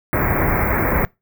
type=band-stop noise; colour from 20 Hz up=pink; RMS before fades=-18 dBFS; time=0.13-1.05 s; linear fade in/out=0 ms; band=2300 to 14000 Hz; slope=96 dB/octave; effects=noise-tail reverb RT60 0.2 s tail -23 dB re dry